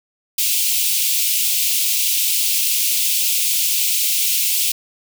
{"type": "high-pass noise", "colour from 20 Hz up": "white", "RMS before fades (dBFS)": -18, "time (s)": [0.38, 4.72], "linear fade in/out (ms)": 5, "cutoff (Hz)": 2400, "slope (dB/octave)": 48, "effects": []}